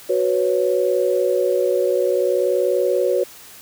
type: chord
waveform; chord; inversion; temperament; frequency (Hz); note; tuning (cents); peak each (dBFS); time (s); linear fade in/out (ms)
sine; F# suspended fourth; none; equal; 370 / 493.9 / 554.4; F#4 / B4 / C#5; 0 / 0 / 0; -20; 0.09-3.24; 10
effects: white hiss -42 dBFS RMS until 3.61 s